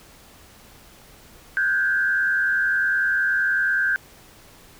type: tone with frequency modulation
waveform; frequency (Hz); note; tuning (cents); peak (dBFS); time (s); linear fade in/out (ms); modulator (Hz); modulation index
sine; 1568; G6; 0; -18; 1.57-3.96; 0; 90.7; 0.9
effects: pink hiss -49 dBFS RMS until 4.79 s